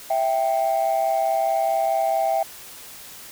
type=tone pair together; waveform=sine; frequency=659.3 / 784 Hz; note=E5 / G5; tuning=0 / 0 cents; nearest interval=minor third; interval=300 cents; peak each=-20 dBFS; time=0.1-2.43 s; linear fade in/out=5 ms; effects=tanh soft clip ceiling -14 dBFS + white hiss -41 dBFS RMS until 3.31 s